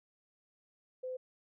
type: tone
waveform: sine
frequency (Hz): 511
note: C5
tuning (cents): -41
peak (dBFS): -37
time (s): 1.03-1.17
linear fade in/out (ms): 10
effects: none